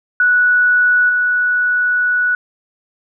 sine tone with level steps, 1473 Hz, F#6, 8 cents flat, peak -9 / -12 dBFS, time 0.2-2.35 s, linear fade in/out 2 ms, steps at 1.09 s, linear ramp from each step 5 ms, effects none

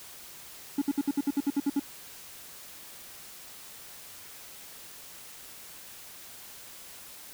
triangle tone bursts, 282.2 Hz, C#4, 31 cents sharp, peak -21 dBFS, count 11, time 0.78-1.797 s, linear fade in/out 5 ms, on 37 ms, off 61 ms, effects white hiss -47 dBFS RMS until 7.33 s

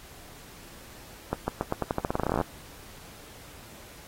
accelerating click train, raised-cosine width 1 ms, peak -12 dBFS, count 21, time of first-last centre 1.33-2.413 s, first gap 150 ms, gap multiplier 0.87, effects pink hiss -49 dBFS RMS until 4.07 s + AAC 48 kbps

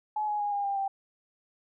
sine tone with pitch steps, 850 / 836.4 / 822.9 / 809.7 / 796.8 / 784 Hz, G#5 / G#5 / G#5 / G#5 / G5 / G5, +40 / +12 / -16 / -44 / +28 / 0 cents, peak -27 dBFS, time 0.16-0.88 s, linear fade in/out 5 ms, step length 120 ms, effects none

